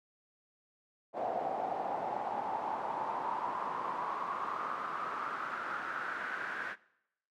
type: noise with band-pass filter sweep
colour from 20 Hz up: brown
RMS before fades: -37 dBFS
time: 1.13-6.76 s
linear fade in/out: 50 ms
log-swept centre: 690 to 1600 Hz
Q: 5.7
effects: noise-tail reverb RT60 0.8 s tail -21 dB re dry + high-pass 200 Hz 12 dB/octave